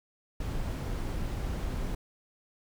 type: noise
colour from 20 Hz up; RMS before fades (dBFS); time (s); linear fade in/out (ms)
brown; -33; 0.4-1.95; 5
effects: none